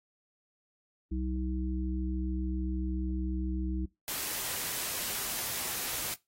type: harmonic tone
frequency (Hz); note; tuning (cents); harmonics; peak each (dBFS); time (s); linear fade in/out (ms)
63.8; C2; -43; 1 / 3 / 5; -32 / -38 / -37; 1.11-3.86; 10
type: noise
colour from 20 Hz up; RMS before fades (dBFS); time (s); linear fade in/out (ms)
white; -35; 4.08-6.14; 0
effects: noise-tail reverb RT60 0.2 s tail -20 dB re dry + AAC 48 kbps